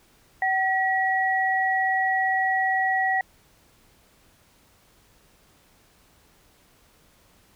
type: tone pair together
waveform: sine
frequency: 761 / 1921.4 Hz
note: F#5 / B6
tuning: +48 / -48 cents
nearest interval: octave + major third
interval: 1604 cents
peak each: -23 dBFS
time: 0.42-3.21 s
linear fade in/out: 2 ms
effects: pink hiss -59 dBFS RMS until 7.55 s